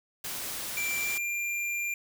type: noise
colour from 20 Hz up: white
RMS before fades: -36 dBFS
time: 0.24-1.18 s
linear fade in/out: 5 ms
type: tone with pitch glide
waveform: square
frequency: 2349 to 2386 Hz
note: D7 to D7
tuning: 0 to +27 cents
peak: -30 dBFS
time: 0.77-1.94 s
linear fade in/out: 2 ms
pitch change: +27 cents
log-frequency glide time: 0.99-1.2 s
effects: none